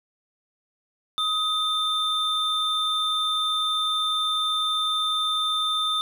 triangle tone pair together, 1259 / 3576 Hz, D#6 / A7, +20 / +27 cents, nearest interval octave + tritone, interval 1807 cents, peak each -25 / -22 dBFS, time 1.18-6.01 s, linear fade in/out 0 ms, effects none

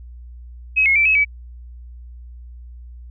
sine tone with pitch steps, 2550 / 2168 / 2332 / 2574 / 2288 Hz, D#7 / C#7 / D7 / E7 / D7, +42 / -39 / -13 / -42 / -46 cents, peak -12 dBFS, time 0.76-1.25 s, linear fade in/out 20 ms, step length 98 ms, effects added 60 Hz sine -35 dBFS peak until 3.1 s

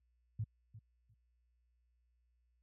sine tone with echo, 108.3 Hz, A2, 27 cents flat, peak -34 dBFS, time 0.39-0.44 s, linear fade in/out 5 ms, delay 350 ms, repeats 2, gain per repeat -15 dB, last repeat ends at 1.14 s, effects added 60 Hz sine -70 dBFS peak until 2.62 s + high-pass 60 Hz 12 dB/octave

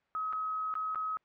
sine tone with dropouts, 1274 Hz, D#6, 41 cents sharp, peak -31 dBFS, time 0.15-1.17 s, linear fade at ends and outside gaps 0 ms, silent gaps 0.326-0.332 / 0.74-0.753 / 0.947-0.957 s, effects white hiss -74 dBFS RMS until 1.24 s + low-pass 2000 Hz 12 dB/octave

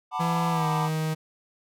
triangle chord, B minor seventh, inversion second, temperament just, 740.8 / 889 / 987.8 / 1185.3 Hz, F#5 / A5 / B5 / D6, +2 / +18 / 0 / +16 cents, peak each -30 dBFS, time 0.11-0.9 s, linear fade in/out 50 ms
45% pulse tone with pitch glide, 167.6 to 157.28 Hz, E3 to D#3, +29 to +19 cents, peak -25 dBFS, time 0.19-1.15 s, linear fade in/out 20 ms, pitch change -110 cents, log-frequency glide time 0.5-0.67 s
effects none

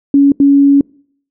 sine tone bursts at uneven times, 280.3 Hz, C#4, 19 cents sharp, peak -4 dBFS, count 2, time 0.14-0.32 / 0.4-0.81 s, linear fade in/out 2 ms, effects noise-tail reverb RT60 0.6 s tail -26 dB re dry

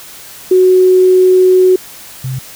sine tone pair in turn, 370 / 130.55 Hz, F#4 / C3, 0 / -3 cents, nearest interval octave + tritone, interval 1803 cents, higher first, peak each -4 / -16 dBFS, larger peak first, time 0.51-1.76 / 2.24-2.39 s, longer first, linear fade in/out 5 ms, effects white hiss -33 dBFS RMS until 2.55 s

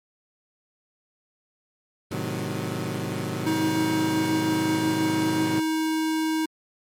20% pulse chord, A diminished seventh, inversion none, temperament equal with one note detuned, 108.05 / 130.81 / 155.56 / 185 Hz, A2 / C3 / Eb3 / Gb3, -31 / 0 / 0 / 0 cents, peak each -28 dBFS, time 2.11-5.6 s, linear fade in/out 5 ms
square tone, 316.8 Hz, D#4, 31 cents sharp, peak -23 dBFS, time 3.46-6.46 s, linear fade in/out 10 ms
effects MP3 64 kbps

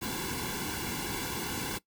pink noise with comb filter, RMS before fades -35 dBFS, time 0.01-1.79 s, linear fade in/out 20 ms, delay 1.6 ms, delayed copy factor -0.85, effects noise-tail reverb RT60 0.1 s tail -19 dB re dry

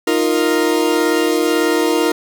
40% pulse chord, Eb suspended second, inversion none, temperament equal, 311.1 / 349.2 / 466.2 Hz, Eb4 / F4 / Bb4, 0 / 0 / 0 cents, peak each -17 dBFS, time 0.07-2.12 s, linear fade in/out 5 ms, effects none

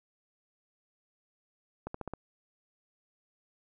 accelerating click train, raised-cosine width 1 ms, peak -23 dBFS, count 5, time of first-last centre 1.87-2.136 s, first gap 74 ms, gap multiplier 0.93, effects none

